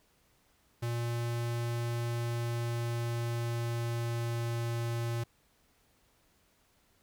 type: tone with pitch glide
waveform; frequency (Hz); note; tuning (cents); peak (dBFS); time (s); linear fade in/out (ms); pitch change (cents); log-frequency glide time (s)
square; 118.2 to 117.18; A#2 to A#2; +24 to +9; -32; 0.82-5.24; 10; -15; 2.04-4.68
effects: pink hiss -69 dBFS RMS until 7.02 s